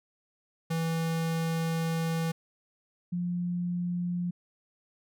square / sine tone pair in turn, 164 / 176.18 Hz, E3 / F3, -9 / +15 cents, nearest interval minor second, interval 124 cents, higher second, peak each -28 dBFS, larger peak neither, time 0.7-2.32 / 3.12-4.31 s, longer first, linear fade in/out 10 ms, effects none

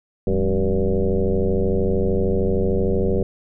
sine tone with frequency modulation, 198.8 Hz, G3, 25 cents sharp, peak -16 dBFS, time 0.27-3.23 s, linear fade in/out 2 ms, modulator 93.1 Hz, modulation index 3.5, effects none

